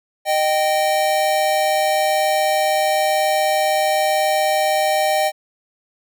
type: tone pair together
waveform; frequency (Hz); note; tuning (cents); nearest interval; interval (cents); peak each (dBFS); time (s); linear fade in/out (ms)
square; 617 / 778; D#5 / G5; -15 / -13; major third; 402; -19; 0.25-5.32; 50
effects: none